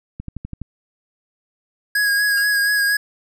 click train, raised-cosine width 5 ms, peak -17 dBFS, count 6, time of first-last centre 0.2-0.617 s, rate 12 Hz
square tone with vibrato, 1652 Hz, G#6, 10 cents flat, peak -16 dBFS, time 1.95-2.97 s, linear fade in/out 5 ms, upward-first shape sine, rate 4.2 Hz, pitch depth 26 cents each way
sawtooth tone with exponential decay, 1400 Hz, F6, 4 cents sharp, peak -26 dBFS, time 2.37-2.52 s, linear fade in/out 5 ms, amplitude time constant 31 ms
effects none

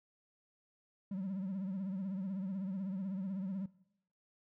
triangle tone with vibrato, 191.2 Hz, G3, 43 cents flat, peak -34 dBFS, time 1.11-3.66 s, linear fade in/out 5 ms, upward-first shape triangle, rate 16 Hz, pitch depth 120 cents each way, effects noise-tail reverb RT60 0.8 s tail -21 dB re dry + tanh soft clip ceiling -30 dBFS

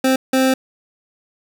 25% pulse tone bursts at uneven times, 262.2 Hz, C4, 4 cents sharp, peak -9 dBFS, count 2, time 0.04-0.16 / 0.33-0.54 s, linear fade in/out 5 ms, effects none

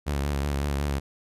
sawtooth tone with vibrato, 71 Hz, C#2, 42 cents sharp, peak -21 dBFS, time 0.06-1 s, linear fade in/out 20 ms, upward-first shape sine, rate 5.4 Hz, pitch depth 50 cents each way, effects resampled to 32000 Hz

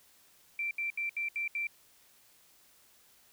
sine tone bursts, 2349 Hz, D7, in tune, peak -31 dBFS, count 6, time 0.59-1.67 s, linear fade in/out 2 ms, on 120 ms, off 72 ms, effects white hiss -63 dBFS RMS until 3.32 s

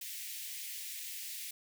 white high-pass noise, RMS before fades -43 dBFS, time 0.01-1.51 s, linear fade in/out 5 ms, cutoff 1900 Hz, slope 48 dB/octave, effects none

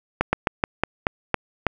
slowing click train, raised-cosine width 0.5 ms, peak -3 dBFS, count 8, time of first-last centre 0.21-1.667 s, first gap 120 ms, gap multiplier 1.18, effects none

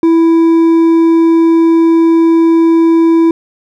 triangle tone with hard clipping, 330 Hz, E4, 2 cents sharp, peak -6 dBFS, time 0.03-3.31 s, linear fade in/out 2 ms, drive 7 dB, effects none

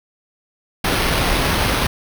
pink noise with sample-and-hold, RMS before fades -18 dBFS, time 0.84-1.87 s, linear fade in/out 5 ms, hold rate 7350 Hz, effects none

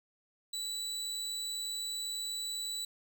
30% pulse tone, 3951 Hz, B7, in tune, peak -33 dBFS, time 0.53-2.85 s, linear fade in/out 5 ms, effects none

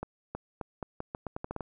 accelerating click train, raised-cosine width 1 ms, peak -21 dBFS, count 12, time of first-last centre 0.03-1.607 s, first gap 320 ms, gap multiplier 0.82, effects none

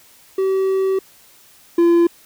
triangle tone pair in turn, 383.1 / 341.3 Hz, G4 / F4, -40 / -40 cents, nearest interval major second, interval 200 cents, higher first, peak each -13 / -8 dBFS, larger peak second, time 0.38-0.99 / 1.78-2.07 s, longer first, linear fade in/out 5 ms, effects white hiss -49 dBFS RMS until 2.25 s

